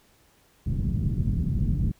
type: low-pass noise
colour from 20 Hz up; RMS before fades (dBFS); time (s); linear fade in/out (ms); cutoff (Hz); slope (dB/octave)
white; -25; 0.66-1.92; 10; 180; 24
effects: pink hiss -61 dBFS RMS until 1.99 s